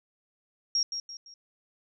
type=tone with echo; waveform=sine; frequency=5588 Hz; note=F8; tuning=in tune; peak=-23 dBFS; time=0.75-0.83 s; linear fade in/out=2 ms; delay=170 ms; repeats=3; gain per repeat=-8 dB; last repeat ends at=1.34 s; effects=none

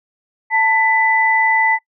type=tone pair together; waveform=sine; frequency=888 / 1993.5 Hz; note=A5 / B6; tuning=+16 / +16 cents; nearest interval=octave + major second; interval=1400 cents; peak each=-15 / -14 dBFS; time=0.5-1.79 s; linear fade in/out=50 ms; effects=noise-tail reverb RT60 0.1 s tail -23 dB re dry

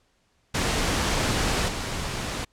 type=noise with level steps; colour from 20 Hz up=pink; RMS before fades=-24 / -30 dBFS; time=0.54-2.45 s; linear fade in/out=10 ms; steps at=1.68 s; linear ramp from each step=5 ms; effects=pink hiss -67 dBFS RMS until 2.52 s + low-pass 8000 Hz 12 dB/octave

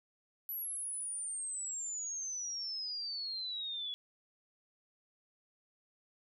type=exponential sweep; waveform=sine; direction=down; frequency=11920 to 3371 Hz; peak=-37 dBFS; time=0.49-3.94 s; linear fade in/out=0 ms; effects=none

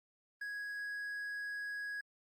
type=tone; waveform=triangle; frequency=1661.2 Hz; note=G#6; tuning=in tune; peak=-37 dBFS; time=0.41-2.01 s; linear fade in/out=5 ms; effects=Opus 32 kbps

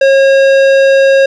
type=tone with tanh clipping; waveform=sine; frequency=543 Hz; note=C#5; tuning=36 cents flat; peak=-6 dBFS; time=0.01-1.26 s; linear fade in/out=5 ms; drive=15 dB; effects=none

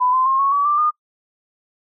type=tone with pitch steps; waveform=sine; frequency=1000 / 1033.5 / 1068.1 / 1103.8 / 1140.8 / 1178.9 / 1218.4 Hz; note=B5 / C6 / C6 / C#6 / C#6 / D6 / D#6; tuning=+21 / -22 / +35 / -8 / +49 / +6 / -37 cents; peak=-14 dBFS; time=0-0.91 s; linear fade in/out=20 ms; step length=130 ms; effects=noise-tail reverb RT60 0.1 s tail -23 dB re dry

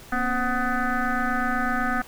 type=tone with frequency modulation; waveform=sine; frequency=745 Hz; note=F#5; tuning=12 cents sharp; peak=-21 dBFS; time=0.12-2.02 s; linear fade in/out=5 ms; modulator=253 Hz; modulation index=3.8; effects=pink hiss -46 dBFS RMS until 2.07 s

